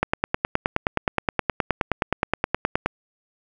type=click train; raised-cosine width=0.5 ms; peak=-4 dBFS; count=28; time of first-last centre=0.03-2.86 s; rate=9.54 Hz; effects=none